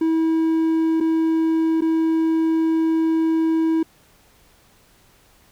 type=tone with dropouts; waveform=triangle; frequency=323.3 Hz; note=E4; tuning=34 cents flat; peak=-14 dBFS; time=0.01-3.83 s; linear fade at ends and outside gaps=5 ms; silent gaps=1.003-1.008 / 1.809-1.819 s; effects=pink hiss -55 dBFS RMS until 5.51 s